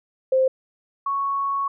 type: tone pair in turn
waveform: sine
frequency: 523.3 / 1108.8 Hz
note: C5 / C#6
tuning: 0 / 0 cents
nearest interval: octave + minor second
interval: 1300 cents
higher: second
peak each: -15 / -21 dBFS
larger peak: first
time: 0.32-0.48 / 1.06-1.68 s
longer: second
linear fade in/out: 5 ms
effects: none